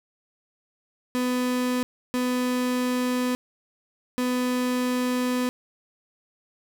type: tone bursts at uneven times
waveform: 35% pulse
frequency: 250 Hz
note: B3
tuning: 21 cents sharp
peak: -21 dBFS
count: 3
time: 1.15-1.83 / 2.14-3.35 / 4.18-5.49 s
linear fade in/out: 0 ms
effects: none